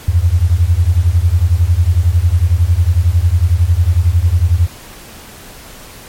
sine beating tone pair, 81 / 92 Hz, E2 / F#2, -30 / -9 cents, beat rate 11 Hz, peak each -11 dBFS, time 0.08-4.67 s, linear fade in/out 5 ms, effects pink hiss -35 dBFS RMS until 6.08 s + MP3 64 kbps

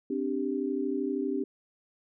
sine chord, C suspended second, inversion none, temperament just, 261.6 / 294.3 / 392.4 Hz, C4 / D4 / G4, 0 / +4 / +2 cents, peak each -32 dBFS, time 0.1-1.44 s, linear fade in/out 5 ms, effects none

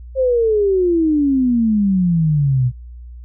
sine exponential sweep, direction down, 537 to 120.7 Hz, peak -12 dBFS, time 0.15-2.72 s, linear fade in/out 50 ms, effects added 60 Hz sine -32 dBFS peak until 3.24 s

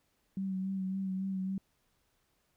sine tone with vibrato, 190.6 Hz, G3, 48 cents flat, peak -32 dBFS, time 0.37-1.58 s, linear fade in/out 2 ms, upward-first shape sine, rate 3.6 Hz, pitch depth 27 cents each way, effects pink hiss -75 dBFS RMS until 2.56 s

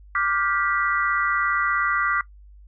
sine chord, G dominant seventh, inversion second, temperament just, 1176 / 1411.2 / 1568 / 1960 Hz, D6 / F6 / G6 / B6, +2 / +18 / 0 / -14 cents, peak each -23 / -25 / -29 / -26 dBFS, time 0.15-2.21 s, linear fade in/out 2 ms, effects noise-tail reverb RT60 0.1 s tail -18 dB re dry + added 50 Hz sine -44 dBFS peak until 2.67 s

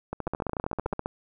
two click trains, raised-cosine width 1 ms, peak -17 / -15 dBFS, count 12 / 13, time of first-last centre 0.13-0.933 / 0.27-1.059 s, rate 13.7 / 15.2 Hz, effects none

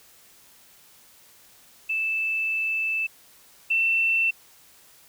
sine tone pair in turn, 2637 / 2683 Hz, E7 / E7, 0 / +30 cents, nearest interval unison, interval 30 cents, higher second, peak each -23 / -19 dBFS, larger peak second, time 1.89-3.07 / 3.7-4.31 s, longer first, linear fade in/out 10 ms, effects white hiss -54 dBFS RMS until 5.08 s

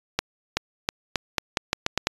accelerating click train, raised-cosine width 0.2 ms, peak -4 dBFS, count 10, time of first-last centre 0.19-2.07 s, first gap 380 ms, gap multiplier 0.84, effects resampled to 24000 Hz

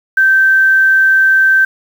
sine tone with quantisation, 1555 Hz, G6, 14 cents flat, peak -6 dBFS, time 0.17-1.65 s, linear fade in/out 5 ms, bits 6, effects none

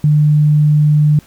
sine tone, 150 Hz, D3, 37 cents sharp, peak -7 dBFS, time 0.04-1.19 s, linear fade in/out 2 ms, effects pink hiss -46 dBFS RMS until 1.26 s

